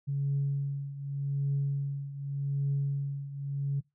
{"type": "tone with tremolo", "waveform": "sine", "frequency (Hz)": 140, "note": "C#3", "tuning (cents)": 18, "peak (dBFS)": -24, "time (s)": [0.07, 3.81], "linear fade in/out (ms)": 20, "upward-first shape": "triangle", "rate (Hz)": 0.85, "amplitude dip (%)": 80, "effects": ["noise-tail reverb RT60 0.2 s tail -23 dB re dry", "tanh soft clip ceiling -22 dBFS"]}